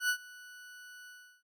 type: tone with ADSR envelope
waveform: 40% pulse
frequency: 1480 Hz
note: F#6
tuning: in tune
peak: -25 dBFS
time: 0-1.43 s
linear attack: 91 ms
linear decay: 80 ms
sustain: -23 dB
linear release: 350 ms
effects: none